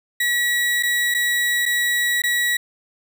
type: tone with dropouts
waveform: 35% pulse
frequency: 1928 Hz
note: B6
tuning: 42 cents flat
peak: -16 dBFS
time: 0.2-2.57 s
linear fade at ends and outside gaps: 5 ms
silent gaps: 0.827-0.832 / 1.142-1.146 / 1.656-1.66 / 2.22-2.237 s
effects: none